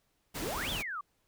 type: noise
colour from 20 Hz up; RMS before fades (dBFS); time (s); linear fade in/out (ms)
pink; -38; 0.34-0.83; 20
type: exponential two-way sweep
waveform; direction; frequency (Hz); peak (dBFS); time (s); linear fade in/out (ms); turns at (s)
sine; up then down; 284.5 to 3643 to 1115; -35; 0.42-1.01; 5; 0.7
effects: pink hiss -75 dBFS RMS until 1.27 s